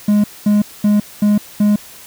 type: tone bursts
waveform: triangle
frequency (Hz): 207.7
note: G#3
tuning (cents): 0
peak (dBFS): -7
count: 5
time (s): 0.08-1.76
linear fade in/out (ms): 5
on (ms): 160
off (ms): 220
effects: white hiss -38 dBFS RMS until 2.06 s